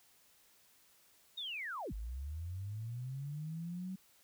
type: linear two-way sweep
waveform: sine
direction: down then up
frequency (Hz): 3770 to 49 to 190.9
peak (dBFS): -39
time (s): 1.37-3.96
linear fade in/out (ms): 10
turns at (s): 1.93
effects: white hiss -67 dBFS RMS until 4.23 s